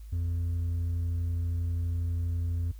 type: tone with hard clipping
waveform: triangle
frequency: 85.3 Hz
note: F2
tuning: 40 cents flat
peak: -26 dBFS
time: 0.12-2.72 s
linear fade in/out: 10 ms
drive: 1 dB
effects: added 53 Hz sine -41 dBFS peak until 2.79 s + white hiss -64 dBFS RMS until 2.79 s

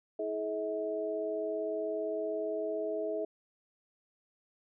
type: tone cluster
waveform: sine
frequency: 324.6 / 424.5 / 642 Hz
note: E4 / G#4 / E5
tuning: -27 / +38 / -46 cents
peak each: -40 / -35 / -35 dBFS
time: 0.19-3.25 s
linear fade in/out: 5 ms
effects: none

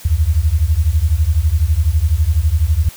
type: beating tone pair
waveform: sine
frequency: 72.4 / 84.4 Hz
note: D2 / E2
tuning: -24 / +41 cents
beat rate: 12 Hz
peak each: -14 dBFS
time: 0.05-2.89 s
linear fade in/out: 5 ms
effects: white hiss -38 dBFS RMS until 2.96 s

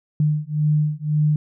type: beating tone pair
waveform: sine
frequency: 150.2 / 152.1 Hz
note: D3 / D#3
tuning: +39 / -39 cents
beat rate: 1.9 Hz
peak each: -20 dBFS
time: 0.2-1.36 s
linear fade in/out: 2 ms
effects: none

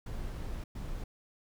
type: noise bursts at uneven times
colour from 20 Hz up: brown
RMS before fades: -38 dBFS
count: 2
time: 0.06-0.64 / 0.75-1.04 s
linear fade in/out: 5 ms
effects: none

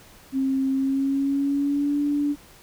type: tone with pitch glide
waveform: sine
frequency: 267.3 to 289.8 Hz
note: C4 to D4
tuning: +37 to -23 cents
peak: -20 dBFS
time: 0.32-2.36 s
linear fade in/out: 50 ms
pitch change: +140 cents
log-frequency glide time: 0.73-2 s
effects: pink hiss -50 dBFS RMS until 2.62 s

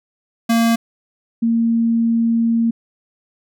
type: tone pair in turn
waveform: square / sine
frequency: 230 / 230 Hz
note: A#3 / A#3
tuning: -23 / -23 cents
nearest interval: unison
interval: 0 cents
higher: neither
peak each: -13 dBFS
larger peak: neither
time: 0.49-0.76 / 1.42-2.71 s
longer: second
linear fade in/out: 10 ms
effects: none

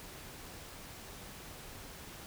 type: silence
effects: pink hiss -49 dBFS RMS until 2.26 s

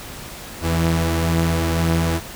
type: tone pair together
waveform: sawtooth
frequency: 83.36 / 164.81 Hz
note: E2 / E3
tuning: +20 / 0 cents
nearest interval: octave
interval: 1180 cents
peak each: -16 dBFS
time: 0.61-2.21 s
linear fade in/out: 50 ms
effects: pink hiss -35 dBFS RMS until 2.35 s

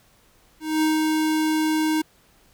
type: tone with ADSR envelope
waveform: square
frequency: 312.3 Hz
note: D#4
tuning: 7 cents sharp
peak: -18 dBFS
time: 0.6-2.02 s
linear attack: 220 ms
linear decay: 160 ms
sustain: -2 dB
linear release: 10 ms
effects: pink hiss -58 dBFS RMS until 2.53 s

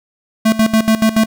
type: tone with tremolo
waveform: square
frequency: 220.6 Hz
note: A3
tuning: 5 cents sharp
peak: -9 dBFS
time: 0.45-1.26 s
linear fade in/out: 10 ms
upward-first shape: square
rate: 7 Hz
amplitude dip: 80%
effects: none

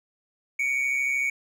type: tone pair together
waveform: triangle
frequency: 2243 / 2376 Hz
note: C#7 / D7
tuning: +20 / +20 cents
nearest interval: minor second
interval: 100 cents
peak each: -22 / -29 dBFS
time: 0.59-1.3 s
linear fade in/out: 5 ms
effects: none

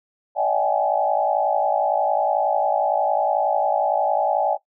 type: tone cluster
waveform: sine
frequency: 579 / 640 / 742 / 798 / 849 Hz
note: D5 / D#5 / F#5 / G5 / G#5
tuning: -25 / +49 / +5 / +31 / +38 cents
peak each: -24 dBFS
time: 0.35-4.58 s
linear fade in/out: 50 ms
effects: noise-tail reverb RT60 0.1 s tail -17 dB re dry

